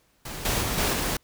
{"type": "noise with level steps", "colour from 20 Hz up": "pink", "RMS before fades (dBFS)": [-36, -25, -28, -24, -27], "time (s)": [0.25, 1.17], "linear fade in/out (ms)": 5, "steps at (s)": [0.45, 0.62, 0.78, 0.93], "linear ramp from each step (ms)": 2, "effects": ["pink hiss -65 dBFS RMS until 1.23 s"]}